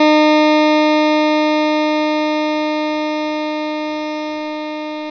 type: tone with level ramp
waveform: 20% pulse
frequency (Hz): 304.8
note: D#4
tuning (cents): -36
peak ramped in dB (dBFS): -3 to -18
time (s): 0-5.1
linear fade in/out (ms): 5
effects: resampled to 11025 Hz + 7-bit